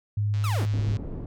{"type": "tone with pitch glide", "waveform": "sine", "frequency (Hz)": [103.83, 105.16], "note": ["G#2", "G#2"], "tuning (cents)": [0, 22], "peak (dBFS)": -22, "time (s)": [0.17, 0.97], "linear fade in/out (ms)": 5, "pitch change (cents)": 22, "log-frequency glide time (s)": [0.5, 0.82]}
{"type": "click train", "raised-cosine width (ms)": 0.2, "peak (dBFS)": -28, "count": 89, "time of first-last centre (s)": [0.34, 0.969], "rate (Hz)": 140}
{"type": "linear sweep", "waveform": "sawtooth", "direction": "down", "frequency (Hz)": [1363, 38.89], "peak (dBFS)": -27, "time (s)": [0.44, 0.66], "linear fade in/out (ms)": 0}
{"type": "low-pass noise", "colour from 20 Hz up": "pink", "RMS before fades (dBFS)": -34, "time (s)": [0.73, 1.26], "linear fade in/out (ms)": 5, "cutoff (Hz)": 350, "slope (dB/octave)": 12}
{"effects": []}